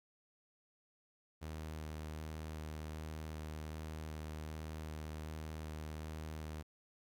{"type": "tone with vibrato", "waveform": "sawtooth", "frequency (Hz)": 77.78, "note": "D#2", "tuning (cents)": 0, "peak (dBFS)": -39, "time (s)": [1.41, 6.63], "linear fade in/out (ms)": 20, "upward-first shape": "square", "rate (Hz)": 1.3, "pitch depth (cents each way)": 9, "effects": ["13-bit"]}